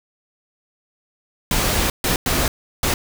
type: noise bursts at uneven times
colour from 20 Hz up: pink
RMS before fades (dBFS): -19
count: 4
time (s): 1.51-1.9 / 2.04-2.16 / 2.26-2.48 / 2.83-2.94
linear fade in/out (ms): 2
effects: none